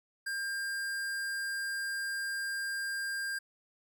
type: tone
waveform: square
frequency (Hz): 1600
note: G6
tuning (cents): +35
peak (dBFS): -34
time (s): 0.26-3.39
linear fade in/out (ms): 10
effects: none